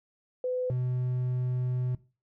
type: tone pair in turn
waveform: sine / triangle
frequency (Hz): 504 / 125.7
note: B4 / B2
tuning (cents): +35 / +31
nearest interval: 2 octaves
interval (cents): 2404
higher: first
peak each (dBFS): -27 / -25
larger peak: second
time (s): 0.44-0.7 / 0.7-1.95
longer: second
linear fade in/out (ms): 2
effects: noise-tail reverb RT60 0.3 s tail -17 dB re dry

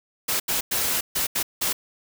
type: noise bursts at uneven times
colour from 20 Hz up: white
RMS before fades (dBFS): -24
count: 6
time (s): 0.28-0.4 / 0.48-0.61 / 0.71-1.01 / 1.15-1.27 / 1.35-1.43 / 1.61-1.73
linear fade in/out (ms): 10
effects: none

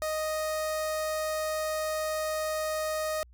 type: tone with notch filter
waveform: sawtooth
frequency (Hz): 622.3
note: D#5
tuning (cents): 0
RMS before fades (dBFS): -31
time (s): 0.02-3.23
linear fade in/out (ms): 0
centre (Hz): 2900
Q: 1.8
effects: added 60 Hz sine -52 dBFS peak until 3.33 s

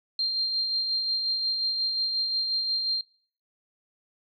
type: tone with tremolo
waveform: sine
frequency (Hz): 4182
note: C8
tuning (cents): -2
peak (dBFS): -23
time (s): 0.19-3.01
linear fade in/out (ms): 2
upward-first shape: sine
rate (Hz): 5.6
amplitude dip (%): 35
effects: noise-tail reverb RT60 0.5 s tail -23 dB re dry

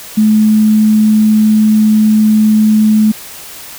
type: tone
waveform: sine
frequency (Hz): 215.2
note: A3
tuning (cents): -38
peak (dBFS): -5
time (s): 0.17-3.12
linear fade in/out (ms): 10
effects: white hiss -30 dBFS RMS until 3.78 s

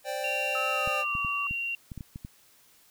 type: chord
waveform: square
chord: C suspended second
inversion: none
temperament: equal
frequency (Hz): 523.3 / 587.3 / 784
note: C5 / D5 / G5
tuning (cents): 0 / 0 / 0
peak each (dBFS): -37 / -35 / -36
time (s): 0.04-1.05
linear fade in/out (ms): 50
type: tone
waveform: sine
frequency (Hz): 2759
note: F7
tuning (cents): -22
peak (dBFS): -29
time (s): 0.24-1.75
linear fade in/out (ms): 2
type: tone with pitch glide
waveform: sine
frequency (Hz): 1292 to 1151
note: E6 to D6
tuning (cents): -35 to -35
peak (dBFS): -31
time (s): 0.55-1.47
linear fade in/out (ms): 2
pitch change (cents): -200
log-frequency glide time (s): 0.71-1.19
type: clicks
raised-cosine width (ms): 5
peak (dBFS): -26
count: 9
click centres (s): 0.875 / 1.152 / 1.248 / 1.51 / 1.918 / 1.977 / 2.008 / 2.159 / 2.249
effects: white hiss -60 dBFS RMS until 2.9 s

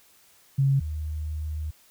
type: tone pair in turn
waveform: sine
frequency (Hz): 136.9 / 76.83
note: C#3 / D#2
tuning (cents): -21 / -21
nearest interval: minor seventh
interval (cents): 1000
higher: first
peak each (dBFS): -18 / -28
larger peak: first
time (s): 0.58-0.8 / 0.8-1.71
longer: second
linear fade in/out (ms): 10
effects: white hiss -58 dBFS RMS until 1.9 s

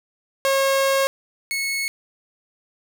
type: tone pair in turn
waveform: sawtooth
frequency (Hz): 543 / 2195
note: C#5 / C#7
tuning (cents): -36 / -18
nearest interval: 2 octaves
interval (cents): 2418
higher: second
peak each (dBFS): -13 / -19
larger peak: first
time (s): 0.45-1.07 / 1.51-1.88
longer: first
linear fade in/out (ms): 0
effects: none

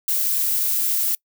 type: noise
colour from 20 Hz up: violet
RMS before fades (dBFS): -21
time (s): 0.08-1.15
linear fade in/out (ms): 2
effects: noise-tail reverb RT60 0.1 s tail -26 dB re dry

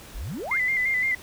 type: exponential sweep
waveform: sine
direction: up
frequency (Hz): 33.87 to 2069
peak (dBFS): -30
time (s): 0.14-0.59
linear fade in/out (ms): 20
type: tone with vibrato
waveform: sine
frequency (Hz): 2055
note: C7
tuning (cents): -32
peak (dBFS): -21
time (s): 0.51-1.15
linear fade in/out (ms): 5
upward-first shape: square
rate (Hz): 5.8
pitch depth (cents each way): 45
effects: pink hiss -45 dBFS RMS until 1.22 s

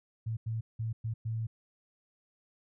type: tone bursts at uneven times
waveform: sine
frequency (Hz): 112.4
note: A2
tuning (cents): +37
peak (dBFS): -31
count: 5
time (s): 0.26-0.37 / 0.46-0.61 / 0.79-0.93 / 1.04-1.14 / 1.25-1.47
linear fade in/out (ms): 10
effects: none

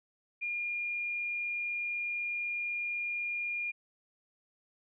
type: tone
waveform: sine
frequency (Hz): 2416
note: D7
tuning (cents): +48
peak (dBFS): -32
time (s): 0.41-3.72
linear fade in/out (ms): 20
effects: none

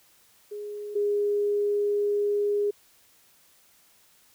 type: tone pair in turn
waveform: sine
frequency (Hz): 415.3 / 410.8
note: G#4 / G#4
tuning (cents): 0 / -19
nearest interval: unison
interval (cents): 19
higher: first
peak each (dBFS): -33 / -22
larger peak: second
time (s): 0.51-0.95 / 0.95-2.71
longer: second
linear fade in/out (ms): 10
effects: white hiss -60 dBFS RMS until 4.34 s

